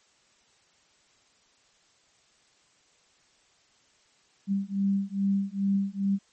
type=beating tone pair; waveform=sine; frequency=196 / 198.4 Hz; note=G3 / G3; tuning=0 / +21 cents; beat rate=2.4 Hz; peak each=-27 dBFS; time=4.47-6.19 s; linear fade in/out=50 ms; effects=white hiss -64 dBFS RMS until 6.32 s + MP3 32 kbps